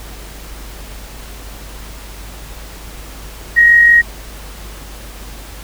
sine tone with amplitude modulation, 1885 Hz, A#6, 19 cents sharp, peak -3 dBFS, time 3.56-4.02 s, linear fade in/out 20 ms, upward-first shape sine, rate 45.4 Hz, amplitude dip 35%, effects added 50 Hz sine -31 dBFS peak until 5.63 s + pink hiss -35 dBFS RMS until 5.63 s

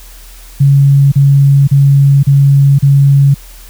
sine tone bursts, 139.5 Hz, C#3, 11 cents sharp, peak -3 dBFS, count 5, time 0.6-3.344 s, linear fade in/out 10 ms, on 520 ms, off 36 ms, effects added 41 Hz sine -32 dBFS peak until 3.69 s + white hiss -38 dBFS RMS until 3.69 s

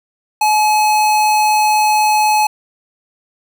square tone, 852 Hz, G#5, 44 cents sharp, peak -11 dBFS, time 0.41-2.47 s, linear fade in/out 5 ms, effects none

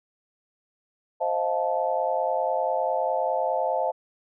sine chord, F dominant seventh, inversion second, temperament just, 523.8 / 628.6 / 698.5 / 873.1 Hz, C5 / Eb5 / F5 / A5, +2 / +18 / 0 / -14 cents, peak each -28 dBFS, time 1.2-3.92 s, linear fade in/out 20 ms, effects none

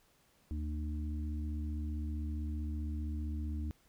harmonic tone, 75.4 Hz, D2, 46 cents sharp, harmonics 1 / 3 / 4, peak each -35 / -45 / -46 dBFS, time 0.51-3.71 s, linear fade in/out 0 ms, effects pink hiss -69 dBFS RMS until 3.88 s

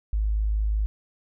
sine tone, 52.7 Hz, G#1, 26 cents sharp, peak -21 dBFS, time 0.13-0.86 s, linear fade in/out 0 ms, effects none

